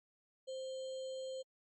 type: tone with sample-and-hold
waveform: sine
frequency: 523.3 Hz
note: C5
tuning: in tune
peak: -40 dBFS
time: 0.47-1.43 s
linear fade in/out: 20 ms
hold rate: 3675 Hz
effects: MP3 32 kbps